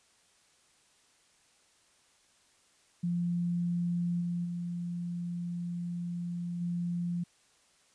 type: tone with level steps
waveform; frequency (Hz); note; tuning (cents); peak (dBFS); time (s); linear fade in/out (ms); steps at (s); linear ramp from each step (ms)
sine; 173.7; F3; -9; -28 / -30 / -33 / -30; 3.03-7.24; 10; 4.2 / 4.44 / 6.6; 20
effects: white hiss -66 dBFS RMS until 7.94 s + resampled to 22050 Hz